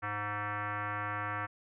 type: tone with frequency modulation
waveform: sine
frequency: 105.2 Hz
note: G#2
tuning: 23 cents sharp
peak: -33 dBFS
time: 0.02-1.47 s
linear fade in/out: 20 ms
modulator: 415 Hz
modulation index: 4.3
effects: none